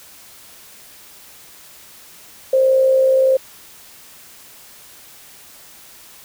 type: tone with amplitude modulation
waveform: sine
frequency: 527 Hz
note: C5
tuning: 12 cents sharp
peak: -9 dBFS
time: 2.53-3.37 s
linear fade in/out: 5 ms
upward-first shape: sine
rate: 60.9 Hz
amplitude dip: 35%
effects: white hiss -43 dBFS RMS until 6.24 s